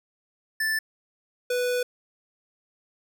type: tone pair in turn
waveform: square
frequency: 1760 / 493.9 Hz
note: A6 / B4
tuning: 0 / 0 cents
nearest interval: octave + minor seventh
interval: 2200 cents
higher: first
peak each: -24 dBFS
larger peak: neither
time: 0.6-0.79 / 1.5-1.83 s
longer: second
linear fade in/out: 5 ms
effects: none